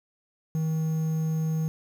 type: tone with quantisation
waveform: triangle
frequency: 158.8 Hz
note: D#3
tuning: 36 cents sharp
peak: -22 dBFS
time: 0.55-1.68 s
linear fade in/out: 0 ms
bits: 8
effects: none